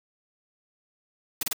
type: noise bursts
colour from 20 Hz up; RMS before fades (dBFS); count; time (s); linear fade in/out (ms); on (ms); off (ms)
white; -27; 3; 1.41-1.531; 5; 21; 29
effects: none